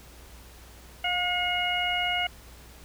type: harmonic tone with a mistuned harmonic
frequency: 720 Hz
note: F#5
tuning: 47 cents flat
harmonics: 1 / 2 / 3 / 4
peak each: -30 / -34 / -29 / -29 dBFS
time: 1.04-2.27 s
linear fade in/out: 5 ms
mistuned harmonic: 1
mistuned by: -19 cents
effects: added 60 Hz sine -49 dBFS peak until 2.84 s + pink hiss -51 dBFS RMS until 2.84 s